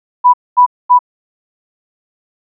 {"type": "tone bursts", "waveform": "sine", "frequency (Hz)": 987.8, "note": "B5", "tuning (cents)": 0, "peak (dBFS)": -3, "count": 3, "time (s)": [0.24, 0.991], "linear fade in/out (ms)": 20, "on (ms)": 97, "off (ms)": 230, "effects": []}